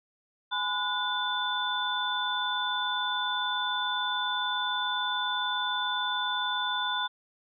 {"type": "tone cluster", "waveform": "sine", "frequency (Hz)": [837, 1007, 1457, 3520], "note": ["G#5", "B5", "F#6", "A7"], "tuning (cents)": [13, 33, -27, 0], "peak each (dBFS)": [-37, -32, -33, -31], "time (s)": [0.51, 7.08], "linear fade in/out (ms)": 20, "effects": []}